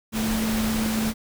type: tone in noise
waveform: sine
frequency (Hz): 220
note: A3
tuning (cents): 0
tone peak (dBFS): -23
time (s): 0.12-1.14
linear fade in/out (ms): 50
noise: pink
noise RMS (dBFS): -29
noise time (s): 0.12-1.14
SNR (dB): +3
effects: none